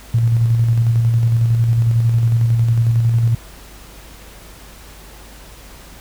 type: tone with tremolo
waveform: sine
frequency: 115.8 Hz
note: A#2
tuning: 11 cents flat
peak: -10 dBFS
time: 0.14-3.35 s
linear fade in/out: 5 ms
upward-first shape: square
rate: 11 Hz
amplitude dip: 30%
effects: added 50 Hz sine -40 dBFS peak until 6 s + pink hiss -41 dBFS RMS until 6 s